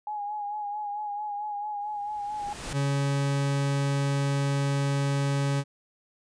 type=tone with vibrato; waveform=sine; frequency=830.6 Hz; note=G#5; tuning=in tune; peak=-30 dBFS; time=0.07-2.53 s; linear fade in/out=2 ms; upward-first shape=sine; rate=4.5 Hz; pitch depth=37 cents each way
type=noise with exponential growth; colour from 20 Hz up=pink; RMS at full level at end=-33 dBFS; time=1.81-2.73 s; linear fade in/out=0 ms; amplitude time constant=200 ms
type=tone; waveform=40% pulse; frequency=140 Hz; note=C#3; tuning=18 cents sharp; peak=-23 dBFS; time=2.72-5.64 s; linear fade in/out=50 ms
effects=resampled to 22050 Hz